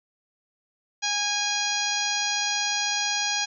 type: harmonic tone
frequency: 822 Hz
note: G#5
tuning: 18 cents flat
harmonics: 1 / 2 / 3 / 4 / 5 / 6 / 7 / 8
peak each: -32 / -32 / -32 / -32 / -32 / -32 / -32 / -32 dBFS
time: 1.02-3.46 s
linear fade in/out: 20 ms
effects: none